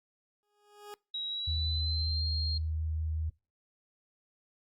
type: tone with exponential growth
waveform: 20% pulse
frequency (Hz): 414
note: G#4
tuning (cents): -5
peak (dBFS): -36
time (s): 0.43-0.94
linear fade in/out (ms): 0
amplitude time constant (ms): 110
type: tone with pitch glide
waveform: sine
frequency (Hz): 3846 to 4218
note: B7 to C8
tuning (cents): -47 to +13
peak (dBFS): -33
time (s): 1.14-2.58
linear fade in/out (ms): 5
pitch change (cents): +160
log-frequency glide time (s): 1.27-2.28
type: tone with vibrato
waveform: sine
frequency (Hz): 78.9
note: D#2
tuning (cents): +25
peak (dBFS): -30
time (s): 1.47-3.3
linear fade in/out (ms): 10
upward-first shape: triangle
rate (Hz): 5.3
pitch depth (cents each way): 10
effects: noise-tail reverb RT60 0.3 s tail -25 dB re dry + Opus 48 kbps